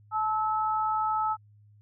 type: tone pair together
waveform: sine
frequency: 867 / 1299 Hz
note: A5 / E6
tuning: -26 / -26 cents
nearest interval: perfect fifth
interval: 700 cents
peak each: -27 / -28 dBFS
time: 0.11-1.37 s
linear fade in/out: 50 ms
effects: added 104 Hz sine -54 dBFS peak until 1.81 s